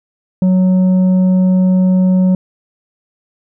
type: tone with tanh clipping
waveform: triangle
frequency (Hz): 185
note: F#3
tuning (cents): 0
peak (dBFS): -9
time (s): 0.42-2.35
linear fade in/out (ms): 2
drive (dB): 10
effects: none